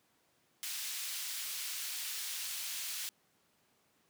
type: high-pass noise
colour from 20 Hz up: pink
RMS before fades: -40 dBFS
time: 0.63-3.09 s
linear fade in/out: 0 ms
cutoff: 3000 Hz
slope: 12 dB/octave
effects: pink hiss -72 dBFS RMS until 4.09 s + high-pass 150 Hz 12 dB/octave